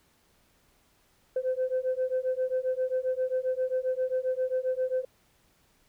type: beating tone pair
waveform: sine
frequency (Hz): 510 / 517.5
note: C5 / C5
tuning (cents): -44 / -19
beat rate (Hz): 7.5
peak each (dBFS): -28 / -28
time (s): 1.36-5.05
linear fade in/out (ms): 5
effects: tanh soft clip ceiling -21 dBFS + pink hiss -66 dBFS RMS until 5.88 s